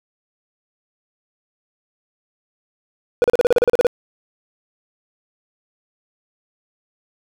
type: tone bursts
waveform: triangle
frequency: 486.2 Hz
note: B4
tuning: 27 cents flat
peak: -8 dBFS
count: 12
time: 3.22-3.868 s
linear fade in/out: 0 ms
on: 21 ms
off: 36 ms
effects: none